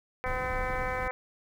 harmonic tone, 254.8 Hz, C4, 46 cents flat, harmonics 2 / 3 / 4 / 5 / 6 / 7 / 8 / 9, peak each -35 / -37 / -38 / -39 / -40 / -40 / -41 / -42 dBFS, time 0.24-1.11 s, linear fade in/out 0 ms
brown noise, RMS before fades -36 dBFS, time 0.26-1.08 s, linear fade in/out 2 ms
effects none

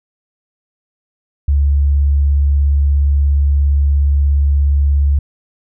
sine tone with vibrato, 70.9 Hz, C#2, 40 cents sharp, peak -9 dBFS, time 1.48-5.19 s, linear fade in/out 5 ms, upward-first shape sine, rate 17 Hz, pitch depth 12 cents each way, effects none

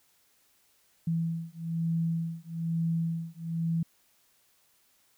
sine beating tone pair, 164.81 / 165.91 Hz, E3 / E3, 0 / +11 cents, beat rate 1.1 Hz, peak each -31 dBFS, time 1.07-3.83 s, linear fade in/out 5 ms, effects white hiss -67 dBFS RMS until 5.17 s

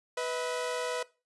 sawtooth tone pair together, 494.5 / 640 Hz, B4 / D#5, +2 / +49 cents, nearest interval major third, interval 447 cents, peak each -28 / -33 dBFS, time 0.17-1.03 s, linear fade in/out 5 ms, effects noise-tail reverb RT60 0.3 s tail -20 dB re dry + resampled to 24000 Hz

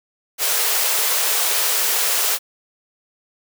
white high-pass noise, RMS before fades -19 dBFS, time 0.38-2.39 s, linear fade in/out 50 ms, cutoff 380 Hz, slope 96 dB/octave, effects none

